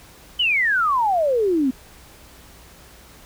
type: exponential sweep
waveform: sine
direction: down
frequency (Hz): 3083 to 248.1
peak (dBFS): -16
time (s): 0.39-1.71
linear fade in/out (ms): 10
effects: added 60 Hz sine -51 dBFS peak until 3.25 s + pink hiss -47 dBFS RMS until 3.25 s